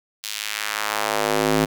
square tone with high-pass filter sweep, 52.9 Hz, G#1, 33 cents sharp, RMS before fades -23 dBFS, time 0.23-1.66 s, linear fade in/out 20 ms, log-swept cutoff 3900 to 220 Hz, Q 1.1, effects none

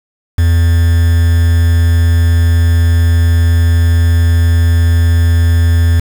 triangle tone with quantisation, 84.2 Hz, E2, 37 cents sharp, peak -4 dBFS, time 0.38-6 s, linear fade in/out 5 ms, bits 4, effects none

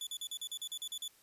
sawtooth tone bursts, 3465 Hz, A7, 27 cents flat, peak -35 dBFS, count 11, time 0.01-1.079 s, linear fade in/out 2 ms, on 59 ms, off 42 ms, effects white hiss -65 dBFS RMS until 1.22 s + resampled to 32000 Hz

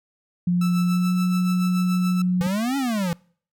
sine tone with pitch glide, 176.8 to 181.14 Hz, F3 to F#3, +22 to -36 cents, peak -17 dBFS, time 0.47-2.47 s, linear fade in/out 5 ms, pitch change +42 cents, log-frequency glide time 0.82-1.14 s
sawtooth tone with tremolo, 1318.5 Hz, E6, in tune, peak -26 dBFS, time 0.61-2.22 s, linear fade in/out 5 ms, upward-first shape sine, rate 7 Hz, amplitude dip 60%
square exponential two-way sweep, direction up then down, 164.81 to 283.1 to 164.81 Hz, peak -22 dBFS, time 2.41-3.13 s, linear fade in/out 0 ms, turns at 2.77 s
effects noise-tail reverb RT60 0.5 s tail -25 dB re dry

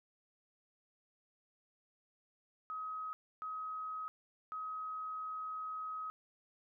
sine tone bursts at uneven times, 1268 Hz, D#6, 32 cents sharp, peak -39 dBFS, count 3, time 2.7-3.13 / 3.42-4.08 / 4.52-6.1 s, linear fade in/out 0 ms, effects none

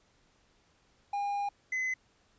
triangle tone pair in turn, 810 / 2033 Hz, G#5 / B6, -43 / +50 cents, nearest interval octave + major third, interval 1593 cents, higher second, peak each -28 dBFS, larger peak neither, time 1.13-1.49 / 1.72-1.94 s, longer first, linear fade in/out 5 ms, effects pink hiss -68 dBFS RMS until 2.38 s + resampled to 16000 Hz

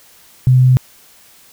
sine tone, 127.9 Hz, C3, 39 cents flat, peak -6 dBFS, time 0.47-0.77 s, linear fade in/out 0 ms, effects white hiss -46 dBFS RMS until 1.52 s

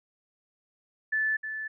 sine tone with echo, 1746 Hz, A6, 14 cents flat, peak -24 dBFS, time 1.12-1.37 s, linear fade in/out 10 ms, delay 310 ms, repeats 1, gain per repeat -8 dB, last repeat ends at 1.68 s, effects none

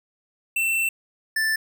square tone pair in turn, 2685 / 1763.7 Hz, E7 / A6, +31 / +4 cents, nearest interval perfect fifth, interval 727 cents, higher first, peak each -21 dBFS, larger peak neither, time 0.56-0.89 / 1.36-1.56 s, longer first, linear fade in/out 5 ms, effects none

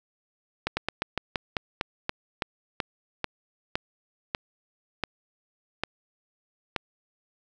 slowing click train, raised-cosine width 0.3 ms, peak -10 dBFS, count 17, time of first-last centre 0.67-6.763 s, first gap 100 ms, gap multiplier 1.16, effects none

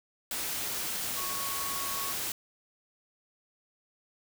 sine tone in noise, 1108.7 Hz, C#6, in tune, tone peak -38 dBFS, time 1.17-2.12 s, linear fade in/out 2 ms, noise white, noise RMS -34 dBFS, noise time 0.31-2.32 s, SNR -7 dB, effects none

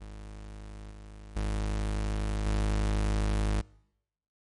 40% pulse tone with level steps, 51.91 Hz, G#1, in tune, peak -40 / -43 / -27 / -24 dBFS, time 0-3.62 s, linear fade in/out 20 ms, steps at 0.91 / 1.36 / 2.46 s, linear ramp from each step 2 ms, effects noise-tail reverb RT60 0.8 s tail -24 dB re dry + MP3 48 kbps

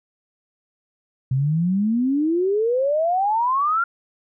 sine exponential sweep, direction up, 126.7 to 1411 Hz, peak -17 dBFS, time 1.31-3.84 s, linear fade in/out 5 ms, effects none

